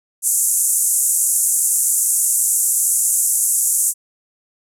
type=band-pass noise; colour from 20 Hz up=pink; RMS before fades=-17 dBFS; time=0.22-3.94 s; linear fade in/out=50 ms; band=7100 to 12000 Hz; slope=48 dB/octave; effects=none